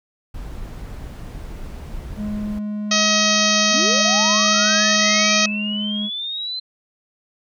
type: noise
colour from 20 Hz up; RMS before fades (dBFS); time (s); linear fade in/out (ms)
brown; -32; 0.34-2.59; 5
type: tone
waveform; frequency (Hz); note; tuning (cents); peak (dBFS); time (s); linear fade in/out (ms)
triangle; 209.4; G#3; +15; -21; 2.16-6.1; 50
type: harmonic tone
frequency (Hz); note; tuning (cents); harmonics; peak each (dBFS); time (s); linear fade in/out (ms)
635; D#5; +35; 1 / 2 / 3 / 4 / 5 / 6 / 7 / 8 / 9 / 10; -24 / -24 / -24 / -24 / -24 / -24 / -24 / -24 / -24 / -24; 2.91-5.46; 5
type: linear sweep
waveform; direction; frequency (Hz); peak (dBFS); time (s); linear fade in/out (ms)
sine; up; 195.6 to 4100; -24; 3.71-6.6; 10
effects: none